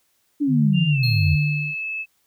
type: exponential sweep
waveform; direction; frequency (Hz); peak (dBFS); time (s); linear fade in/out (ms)
sine; down; 300.6 to 81; -17; 0.4-1.36; 20
type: tone with tremolo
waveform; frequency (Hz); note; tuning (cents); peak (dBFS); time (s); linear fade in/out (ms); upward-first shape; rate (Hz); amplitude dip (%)
sine; 148.9; D3; +24; -16; 0.47-1.75; 50; triangle; 1.4; 85
type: tone with pitch glide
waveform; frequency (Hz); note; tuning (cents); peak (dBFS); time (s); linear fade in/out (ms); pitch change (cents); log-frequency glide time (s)
sine; 2794 to 2607; F7 to E7; 0 to -20; -25; 0.73-2.06; 50; -120; 0.9-1
type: tone with exponential decay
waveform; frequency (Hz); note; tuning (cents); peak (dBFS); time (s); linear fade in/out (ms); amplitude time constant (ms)
triangle; 4245; C8; +24; -21; 1.03-1.82; 5; 170
effects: white hiss -66 dBFS RMS until 2.26 s